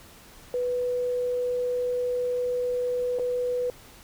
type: tone with dropouts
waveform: sine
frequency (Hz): 493.9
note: B4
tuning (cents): 0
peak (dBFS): -24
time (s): 0.54-3.7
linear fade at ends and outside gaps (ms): 1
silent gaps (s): 3.187-3.195
effects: pink hiss -50 dBFS RMS until 4.03 s